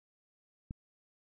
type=click; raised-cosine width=5 ms; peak=-28 dBFS; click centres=0.709 s; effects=none